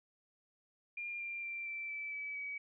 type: tone with pitch steps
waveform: sine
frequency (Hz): 2403 / 2381 / 2359 / 2337 / 2316 / 2294 / 2273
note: D7 / D7 / D7 / D7 / D7 / D7 / C#7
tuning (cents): +39 / +23 / +7 / -9 / -25 / -41 / +43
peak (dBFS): -39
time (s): 0.97-2.58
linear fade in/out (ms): 5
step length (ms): 230
effects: none